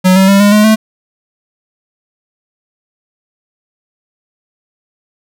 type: tone with pitch steps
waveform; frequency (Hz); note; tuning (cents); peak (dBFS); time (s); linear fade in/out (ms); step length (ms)
square; 185 / 191.19 / 197.59 / 204.2 / 211 / 218.1; F#3 / G3 / G3 / G#3 / G#3 / A3; 0 / -43 / +14 / -29 / +28 / -15; -5; 0.04-0.76; 20; 120
effects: none